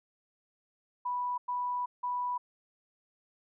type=tone bursts at uneven times; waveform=sine; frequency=985 Hz; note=B5; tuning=5 cents flat; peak=-30 dBFS; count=3; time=1.05-1.38 / 1.48-1.86 / 2.03-2.38 s; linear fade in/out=10 ms; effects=none